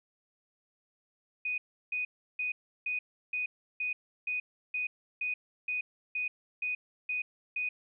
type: tone bursts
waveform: sine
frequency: 2487 Hz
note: D#7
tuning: 1 cent flat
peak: -30 dBFS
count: 14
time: 1.45-7.69 s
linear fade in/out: 5 ms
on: 130 ms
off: 340 ms
effects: none